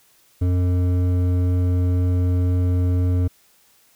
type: tone with hard clipping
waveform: sine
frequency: 89.8 Hz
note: F2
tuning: 49 cents sharp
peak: -18 dBFS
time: 0.41-3.28 s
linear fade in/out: 10 ms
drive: 10 dB
effects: white hiss -57 dBFS RMS until 3.95 s